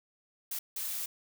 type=noise bursts at uneven times; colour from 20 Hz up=blue; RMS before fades=-36 dBFS; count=2; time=0.51-0.59 / 0.76-1.06 s; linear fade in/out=5 ms; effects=none